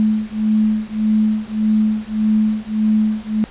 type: beating tone pair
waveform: sine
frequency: 214.8 / 216.5 Hz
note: A3 / A3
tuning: -41 / -28 cents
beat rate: 1.7 Hz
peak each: -17 / -17 dBFS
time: 0-3.44 s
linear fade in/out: 0 ms
effects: pink hiss -40 dBFS RMS until 3.5 s + resampled to 8000 Hz